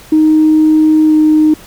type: tone with pitch glide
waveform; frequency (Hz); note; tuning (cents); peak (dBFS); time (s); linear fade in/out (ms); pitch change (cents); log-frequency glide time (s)
sine; 311.1 to 308.6; D#4 to D#4; 0 to -14; -4; 0.12-1.54; 5; -14; 1.05-1.14
effects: tanh soft clip ceiling 0 dBFS + pink hiss -37 dBFS RMS until 1.66 s